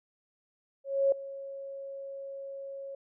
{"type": "tone with ADSR envelope", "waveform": "sine", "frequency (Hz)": 549, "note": "C#5", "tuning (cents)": -17, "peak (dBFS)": -20, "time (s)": [0.84, 2.95], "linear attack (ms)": 280, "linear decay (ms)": 3, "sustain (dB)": -18, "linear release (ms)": 4, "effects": []}